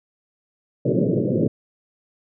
pink band-pass noise, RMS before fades -20 dBFS, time 0.85-1.48 s, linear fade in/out 5 ms, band 110 to 580 Hz, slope 96 dB/octave, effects none

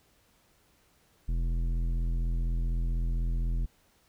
triangle tone with tanh clipping, 42.08 Hz, E1, 36 cents sharp, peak -28 dBFS, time 1.28-3.66 s, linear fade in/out 10 ms, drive 16 dB, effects pink hiss -66 dBFS RMS until 4.08 s

